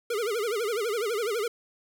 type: tone with vibrato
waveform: square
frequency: 440 Hz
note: A4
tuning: in tune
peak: -27 dBFS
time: 0.1-1.48 s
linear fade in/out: 5 ms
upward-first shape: sine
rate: 12 Hz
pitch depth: 170 cents each way
effects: none

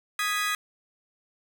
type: chord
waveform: 30% pulse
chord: G# minor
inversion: second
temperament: equal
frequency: 1244.5 / 1661.2 / 1975.5 Hz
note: D#6 / G#6 / B6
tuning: 0 / 0 / 0 cents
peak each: -26 / -28 / -28 dBFS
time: 0.19-0.55 s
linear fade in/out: 2 ms
effects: none

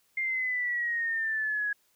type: exponential sweep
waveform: sine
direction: down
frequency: 2114 to 1661.2 Hz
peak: -27 dBFS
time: 0.17-1.73 s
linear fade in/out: 5 ms
effects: white hiss -69 dBFS RMS until 1.95 s

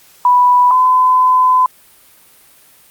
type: tone pair in turn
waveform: sine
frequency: 987 / 1014.7 Hz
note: B5 / B5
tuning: -1 / +47 cents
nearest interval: unison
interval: 48 cents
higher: second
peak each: -6 / -7 dBFS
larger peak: first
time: 0.25-0.71 / 0.71-1.66 s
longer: second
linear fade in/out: 2 ms
effects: white hiss -46 dBFS RMS until 2.9 s + Opus 48 kbps

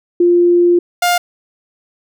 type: tone pair in turn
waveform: sine / sawtooth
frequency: 349.2 / 705.7 Hz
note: F4 / F5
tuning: 0 / +18 cents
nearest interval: octave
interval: 1218 cents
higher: second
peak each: -7 dBFS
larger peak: neither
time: 0.2-0.79 / 1.02-1.18 s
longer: first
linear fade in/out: 5 ms
effects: none

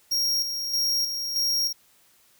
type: tone with tremolo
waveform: 45% pulse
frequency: 5588 Hz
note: F8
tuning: in tune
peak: -22 dBFS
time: 0.11-1.73 s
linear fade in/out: 10 ms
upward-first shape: square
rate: 1.6 Hz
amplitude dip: 50%
effects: white hiss -60 dBFS RMS until 2.39 s

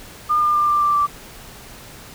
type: tone with pitch steps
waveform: sine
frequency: 1210 / 1201.6 / 1193.3 / 1185.1 / 1176.9 / 1168.8 Hz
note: D#6 / D6 / D6 / D6 / D6 / D6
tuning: -49 / +39 / +27 / +15 / +3 / -9 cents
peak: -14 dBFS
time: 0.29-1.07 s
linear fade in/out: 20 ms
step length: 130 ms
effects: pink hiss -40 dBFS RMS until 2.14 s

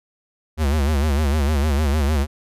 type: tone with vibrato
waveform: square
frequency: 73.42 Hz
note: D2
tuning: in tune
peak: -17 dBFS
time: 0.57-2.27 s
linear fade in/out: 50 ms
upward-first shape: sine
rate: 6.6 Hz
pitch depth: 130 cents each way
effects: resampled to 32000 Hz

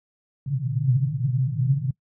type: band-pass noise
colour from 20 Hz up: pink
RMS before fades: -23 dBFS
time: 0.46-1.91 s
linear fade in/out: 5 ms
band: 120 to 150 Hz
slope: 96 dB/octave
effects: noise-tail reverb RT60 0.1 s tail -22 dB re dry

